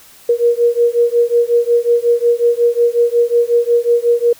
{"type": "beating tone pair", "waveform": "sine", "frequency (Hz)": [471.5, 477], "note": ["A#4", "A#4"], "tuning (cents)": [20, 40], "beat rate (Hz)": 5.5, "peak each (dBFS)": -13, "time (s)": [0.29, 4.33], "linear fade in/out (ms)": 5, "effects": ["white hiss -43 dBFS RMS until 4.39 s"]}